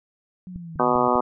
sine linear sweep, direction down, 185.5 to 130.81 Hz, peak -34 dBFS, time 0.47-1.08 s, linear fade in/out 0 ms
click train, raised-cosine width 5 ms, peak -24 dBFS, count 4, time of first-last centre 0.56-1.155 s, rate 5.04 Hz
harmonic tone, 123.47 Hz, B2, in tune, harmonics 2 / 3 / 4 / 5 / 6 / 7 / 8 / 9 / 10, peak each -26 / -26 / -26 / -26 / -26 / -26 / -26 / -26 / -26 dBFS, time 0.79-1.21 s, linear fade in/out 10 ms
sine tone with exponential decay, 1525 Hz, G6, 48 cents flat, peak -33 dBFS, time 0.79-0.89 s, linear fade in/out 5 ms, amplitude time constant 21 ms
effects none

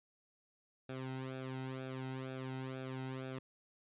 sawtooth tone with flanger, 131 Hz, C3, 2 cents sharp, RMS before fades -43 dBFS, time 0.89-3.39 s, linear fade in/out 5 ms, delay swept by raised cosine 0.99 to 1.77 ms, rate 2.1 Hz, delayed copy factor -0.8, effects resampled to 8000 Hz

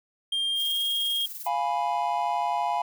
triangle tone with pitch glide, 3200 to 3250 Hz, G7 to G#7, +35 to -38 cents, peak -23 dBFS, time 0.32-1.26 s, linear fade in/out 5 ms, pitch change +27 cents, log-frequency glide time 0.49-0.82 s
violet noise with tremolo, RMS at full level -36 dBFS, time 0.55-1.5 s, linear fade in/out 50 ms, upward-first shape sine, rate 20 Hz, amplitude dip 55%
triangle chord, F diminished, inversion none, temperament equal, 698.5 / 830.6 / 987.8 Hz, F5 / Ab5 / Cb6, 0 / 0 / 0 cents, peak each -27 / -26 / -27 dBFS, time 1.46-2.82 s, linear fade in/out 5 ms
effects none

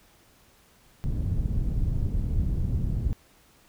pink low-pass noise, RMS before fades -26 dBFS, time 1.04-3.13 s, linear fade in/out 0 ms, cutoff 130 Hz, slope 12 dB/octave, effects pink hiss -59 dBFS RMS until 3.68 s

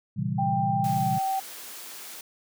sine chord, A# diminished seventh, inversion none, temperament equal with one note detuned, 116.54 / 135.19 / 164.81 / 196 Hz, A#2 / C#3 / E3 / G3, 0 / -43 / 0 / 0 cents, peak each -31 dBFS, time 0.16-1.19 s, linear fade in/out 20 ms
sine tone with pitch glide, 790 to 772 Hz, G5 to G5, +13 to -27 cents, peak -24 dBFS, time 0.38-1.4 s, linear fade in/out 10 ms, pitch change -40 cents, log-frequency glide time 0.92-1.08 s
white high-pass noise, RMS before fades -41 dBFS, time 0.84-2.21 s, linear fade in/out 2 ms, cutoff 250 Hz, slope 12 dB/octave
effects none

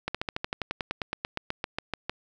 slowing click train, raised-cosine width 0.3 ms, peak -13 dBFS, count 20, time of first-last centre 0.08-2.096 s, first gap 66 ms, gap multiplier 1.05, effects none

